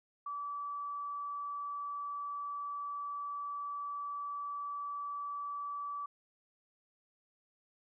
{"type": "tone", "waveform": "sine", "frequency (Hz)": 1153, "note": "D6", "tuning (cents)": -32, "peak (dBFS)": -37, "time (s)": [0.26, 6.06], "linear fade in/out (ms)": 5, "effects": []}